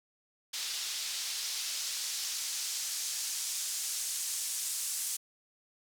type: noise with band-pass filter sweep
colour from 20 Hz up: white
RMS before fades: -36 dBFS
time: 0.53-5.17 s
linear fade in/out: 10 ms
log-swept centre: 4200 to 8000 Hz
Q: 1.2
effects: none